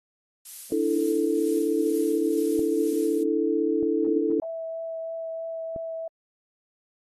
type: noise with tremolo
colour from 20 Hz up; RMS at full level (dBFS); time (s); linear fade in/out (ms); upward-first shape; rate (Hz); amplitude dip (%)
violet; -36; 0.45-3.23; 5; sine; 2.1; 50
type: chord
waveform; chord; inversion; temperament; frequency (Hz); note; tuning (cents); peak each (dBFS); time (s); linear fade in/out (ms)
sine; D suspended second; none; equal; 293.7 / 329.6 / 440; D4 / E4 / A4; 0 / 0 / 0; -27 / -25 / -25; 0.72-4.4; 2
type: clicks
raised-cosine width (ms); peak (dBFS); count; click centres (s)
2; -24; 3; 2.593 / 3.828 / 5.762
type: tone with vibrato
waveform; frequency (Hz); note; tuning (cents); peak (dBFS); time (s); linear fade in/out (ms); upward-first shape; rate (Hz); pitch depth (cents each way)
sine; 655; E5; -11; -30; 4.42-6.08; 5; triangle; 3.1; 10
effects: AAC 32 kbps